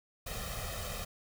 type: noise with comb filter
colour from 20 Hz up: pink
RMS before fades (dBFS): -39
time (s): 0.26-1.05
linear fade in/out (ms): 10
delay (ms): 1.6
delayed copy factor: +0.9
effects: none